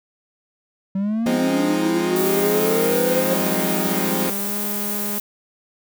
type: linear sweep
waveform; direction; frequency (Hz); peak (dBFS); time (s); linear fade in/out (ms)
triangle; up; 190 to 535; -17; 0.95-3.34; 5
type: chord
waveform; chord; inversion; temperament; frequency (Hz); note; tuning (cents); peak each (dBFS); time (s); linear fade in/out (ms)
20% pulse; F minor seventh; none; equal; 174.61 / 207.7 / 261.6 / 311.1; F3 / Ab3 / C4 / Eb4; 0 / 0 / 0 / 0; -21 / -21 / -21 / -24; 1.26-4.3; 2
type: noise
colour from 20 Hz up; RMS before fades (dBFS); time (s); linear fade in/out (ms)
violet; -26; 2.16-5.2; 2
type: tone with pitch glide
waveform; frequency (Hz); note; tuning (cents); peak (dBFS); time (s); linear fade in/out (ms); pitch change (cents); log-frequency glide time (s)
sawtooth; 189.7 to 205.7; F#3 to G#3; +43 to -16; -23; 3.3-5.19; 10; +141; 3.85-4.61
effects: none